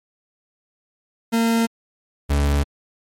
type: tone pair in turn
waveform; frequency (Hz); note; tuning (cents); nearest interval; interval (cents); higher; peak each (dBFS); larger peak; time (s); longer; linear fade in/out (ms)
40% pulse; 228.9 / 71.6; A#3 / D2; -31 / -43; octave + minor sixth; 2012; first; -15; neither; 1.32-1.67 / 2.29-2.64; neither; 20
effects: MP3 64 kbps